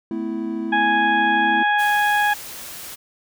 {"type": "chord", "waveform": "triangle", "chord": "A suspended second", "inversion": "none", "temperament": "equal with one note detuned", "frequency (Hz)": [220, 252.6, 329.6], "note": ["A3", "B3", "E4"], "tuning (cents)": [0, 39, 0], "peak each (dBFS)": [-26, -28, -24], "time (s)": [0.11, 1.63], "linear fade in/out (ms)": 2}
{"type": "harmonic tone", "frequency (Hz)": 830.6, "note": "G#5", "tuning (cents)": 0, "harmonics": [1, 2, 3, 4], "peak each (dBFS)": [-18, -19, -30, -31], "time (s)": [0.72, 2.34], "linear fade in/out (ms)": 10}
{"type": "noise", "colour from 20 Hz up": "white", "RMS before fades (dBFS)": -35, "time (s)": [1.78, 2.96], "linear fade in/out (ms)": 20}
{"effects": []}